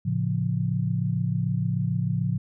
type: chord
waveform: sine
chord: A augmented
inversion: none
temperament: equal with one note detuned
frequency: 111.86 / 138.59 / 174.61 Hz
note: A2 / C#3 / E#3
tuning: +29 / 0 / 0 cents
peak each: -27 dBFS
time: 0.05-2.38 s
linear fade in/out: 10 ms
effects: none